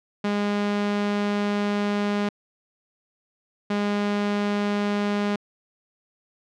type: tone pair in turn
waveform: sawtooth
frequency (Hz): 205 / 205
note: G#3 / G#3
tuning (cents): -22 / -22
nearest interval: unison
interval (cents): 0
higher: neither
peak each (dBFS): -18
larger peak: neither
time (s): 0.24-2.29 / 3.7-5.36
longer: first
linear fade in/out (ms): 5
effects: low-pass 4000 Hz 12 dB/octave